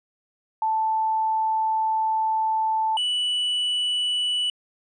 sine / triangle tone pair in turn, 880 / 2960 Hz, A5 / F#7, 0 / 0 cents, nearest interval octave + major sixth, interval 2100 cents, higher second, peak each -20 dBFS, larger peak neither, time 0.62-2.97 / 2.97-4.5 s, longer first, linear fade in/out 2 ms, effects resampled to 24000 Hz

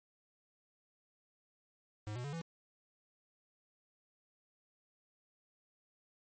square tone with pitch steps, 105.8 / 122.94 / 142.87 / 166.02 Hz, G#2 / B2 / D3 / E3, +33 / -7 / -47 / +13 cents, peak -40 dBFS, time 2.07-2.414 s, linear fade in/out 0 ms, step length 86 ms, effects MP3 32 kbps

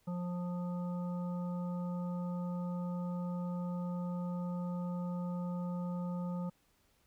harmonic tone, 177 Hz, F3, 23 cents sharp, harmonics 1 / 3 / 5 / 7, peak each -35 / -46 / -50 / -52 dBFS, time 0.07-6.5 s, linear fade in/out 10 ms, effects pink hiss -72 dBFS RMS until 7.06 s

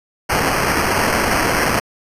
violet noise with sample-and-hold, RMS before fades -17 dBFS, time 0.29-1.8 s, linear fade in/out 10 ms, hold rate 3675 Hz, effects resampled to 32000 Hz

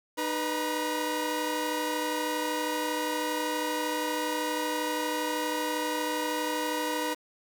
sawtooth tone cluster, 305.4 / 492.8 / 953 Hz, D#4 / B4 / A#5, -32 / -4 / +38 cents, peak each -29 dBFS, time 0.17-7.15 s, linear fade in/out 20 ms, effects 8-bit

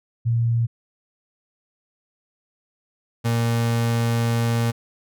sine / 35% pulse tone pair in turn, 116.6 / 116.6 Hz, A#2 / A#2, +1 / +1 cents, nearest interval unison, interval 0 cents, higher neither, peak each -17 / -17 dBFS, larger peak neither, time 0.25-0.67 / 3.24-4.72 s, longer second, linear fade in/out 20 ms, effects none

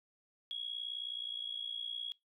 sine tone with amplitude modulation, 3322 Hz, G#7, in tune, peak -34 dBFS, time 0.51-2.12 s, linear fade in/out 0 ms, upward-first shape sine, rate 59.3 Hz, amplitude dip 80%, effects noise-tail reverb RT60 0.2 s tail -23 dB re dry + tanh soft clip ceiling -30 dBFS

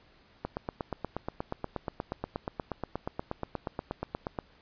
click train, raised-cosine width 1 ms, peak -18 dBFS, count 34, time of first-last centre 0.45-4.388 s, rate 8.38 Hz, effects pink hiss -61 dBFS RMS until 4.61 s + resampled to 11025 Hz

